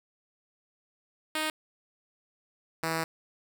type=tone pair in turn; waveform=5% pulse; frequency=311.1 / 162.53 Hz; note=D#4 / E3; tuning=0 / -24 cents; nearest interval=major seventh; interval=1124 cents; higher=first; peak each=-17 dBFS; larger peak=neither; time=1.35-1.5 / 2.83-3.04 s; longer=second; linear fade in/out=2 ms; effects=none